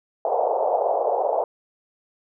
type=band-pass noise; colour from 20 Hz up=pink; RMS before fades=-22 dBFS; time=0.25-1.44 s; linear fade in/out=2 ms; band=480 to 840 Hz; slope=48 dB/octave; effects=none